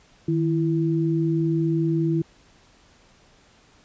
sine tone pair together, 156.68 / 331.6 Hz, D#3 / E4, +12 / +10 cents, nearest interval octave + minor second, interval 1298 cents, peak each -22 dBFS, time 0.28-2.22 s, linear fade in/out 5 ms, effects pink hiss -56 dBFS RMS until 3.84 s + resampled to 16000 Hz

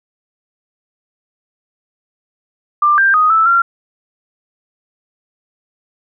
sine tone with pitch steps, 1188 / 1583 / 1247 / 1316 / 1376 Hz, D6 / G6 / D#6 / E6 / F6, +20 / +17 / +3 / -3 / -26 cents, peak -8 dBFS, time 2.82-3.62 s, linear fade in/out 5 ms, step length 160 ms, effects none

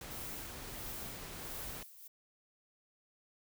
pink noise, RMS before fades -47 dBFS, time 0.01-1.83 s, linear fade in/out 2 ms
violet noise with tremolo, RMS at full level -45 dBFS, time 0.1-2.08 s, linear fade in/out 10 ms, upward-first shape sine, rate 1.5 Hz, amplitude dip 75%
effects none

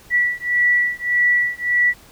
sine beating tone pair, 1950 / 1951.7 Hz, B6 / B6, -23 / -21 cents, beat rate 1.7 Hz, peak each -18 dBFS, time 0.1-1.94 s, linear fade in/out 50 ms, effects pink hiss -47 dBFS RMS until 2.11 s

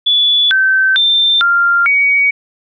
sine tone with pitch steps, 3441 / 1544 / 3575 / 1392 / 2253 Hz, A7 / G6 / A7 / F6 / C#7, -39 / -27 / +27 / -6 / +28 cents, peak -8 dBFS, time 0.06-2.31 s, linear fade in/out 10 ms, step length 450 ms, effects none

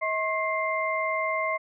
sine tone cluster, 639 / 1076 / 2093 Hz, D#5 / C6 / C7, +46 / +48 / 0 cents, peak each -29 dBFS, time 0.01-1.58 s, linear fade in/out 20 ms, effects none

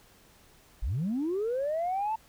sine linear sweep, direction up, 36.71 to 899 Hz, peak -26 dBFS, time 0.82-2.16 s, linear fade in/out 10 ms, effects tanh soft clip ceiling -24 dBFS + pink hiss -59 dBFS RMS until 2.28 s

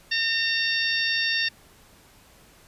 harmonic tone, 912 Hz, A#5, 38 cents flat, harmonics 2 / 3 / 4 / 5 / 6, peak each -26 / -28 / -29 / -30 / -31 dBFS, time 0.11-1.49 s, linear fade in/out 10 ms, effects pink hiss -54 dBFS RMS until 2.67 s + resampled to 32000 Hz

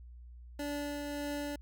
25% pulse tone with tremolo, 289.8 Hz, D4, 23 cents flat, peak -31 dBFS, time 0.59-1.56 s, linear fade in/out 5 ms, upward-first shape triangle, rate 1.7 Hz, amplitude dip 30%, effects added 60 Hz sine -48 dBFS peak until 1.61 s

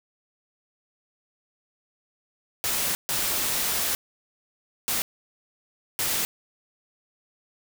white noise bursts at uneven times, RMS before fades -26 dBFS, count 4, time 2.64-2.95 / 3.09-3.95 / 4.88-5.02 / 5.99-6.25 s, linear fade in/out 0 ms, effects none

